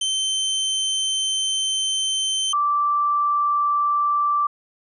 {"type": "tone pair in turn", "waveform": ["sawtooth", "sine"], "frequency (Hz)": [3099, 1169.9], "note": ["G7", "D6"], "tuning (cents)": [-21, -7], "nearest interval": "octave + perfect fourth", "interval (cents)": 1686, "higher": "first", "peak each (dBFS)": -17, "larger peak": "neither", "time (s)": [[0.01, 2.53], [2.53, 4.47]], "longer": "first", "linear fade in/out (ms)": 5, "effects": ["resampled to 24000 Hz"]}